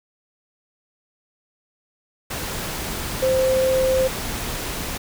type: tone in noise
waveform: sine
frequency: 522 Hz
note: C5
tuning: 4 cents flat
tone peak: -16 dBFS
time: 3.22-4.08 s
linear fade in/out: 10 ms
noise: pink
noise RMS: -28 dBFS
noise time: 2.3-4.98 s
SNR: +9 dB
effects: none